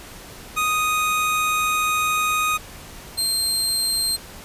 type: tone pair in turn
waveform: 25% pulse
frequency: 1244.5 / 4176 Hz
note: D#6 / C8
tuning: 0 / -4 cents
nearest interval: octave + major sixth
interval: 2096 cents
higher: second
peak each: -15 dBFS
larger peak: neither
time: 0.56-2.58 / 3.17-4.17 s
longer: first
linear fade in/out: 20 ms
effects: pink hiss -40 dBFS RMS until 4.44 s + resampled to 32000 Hz